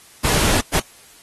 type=noise bursts at uneven times; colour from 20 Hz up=pink; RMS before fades=-18 dBFS; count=2; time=0.24-0.61 / 0.73-0.8 s; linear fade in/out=10 ms; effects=white hiss -47 dBFS RMS until 1.22 s + AAC 32 kbps